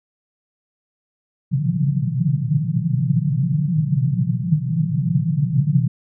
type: band-pass noise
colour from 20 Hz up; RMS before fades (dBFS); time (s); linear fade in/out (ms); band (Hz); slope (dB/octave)
pink; -19; 1.51-5.88; 10; 120 to 180; 96
effects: none